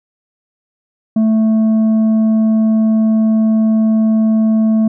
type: tone with tanh clipping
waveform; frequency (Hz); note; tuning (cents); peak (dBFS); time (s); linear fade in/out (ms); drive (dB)
sine; 220; A3; 0; -10; 1.16-4.88; 5; 5
effects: none